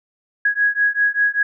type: beating tone pair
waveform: sine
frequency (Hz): 1658 / 1663.1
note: G#6 / G#6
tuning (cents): -3 / +2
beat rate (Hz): 5.1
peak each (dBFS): -18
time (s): 0.45-1.43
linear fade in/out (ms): 5
effects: none